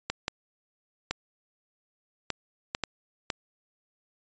clicks, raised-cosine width 0.2 ms, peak -11 dBFS, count 7, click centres 0.1 / 0.281 / 1.11 / 2.303 / 2.749 / 2.837 / 3.302 s, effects resampled to 16000 Hz

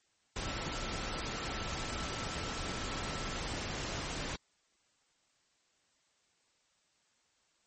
sine tone in noise, 1327 Hz, E6, 11 cents sharp, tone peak -47 dBFS, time 0.44-3.37 s, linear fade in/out 2 ms, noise pink, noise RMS -38 dBFS, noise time 0.36-4.36 s, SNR -12 dB, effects white hiss -73 dBFS RMS until 7.66 s + MP3 32 kbps

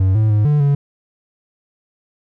triangle tone with pitch steps, 94.7 / 108.7 / 105.5 / 148 / 141.9 Hz, F#2 / A2 / G#2 / D3 / C#3, +41 / -21 / +28 / +14 / +41 cents, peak -9 dBFS, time 0-0.75 s, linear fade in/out 5 ms, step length 150 ms, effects none

